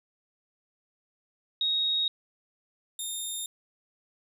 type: tone pair in turn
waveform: sine / 10% pulse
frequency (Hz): 3762 / 3657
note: A#7 / A#7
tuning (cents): +15 / -34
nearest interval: unison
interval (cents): 49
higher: first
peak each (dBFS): -24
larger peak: neither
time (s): 1.61-2.08 / 2.99-3.46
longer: neither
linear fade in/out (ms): 2
effects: resampled to 32000 Hz + 11-bit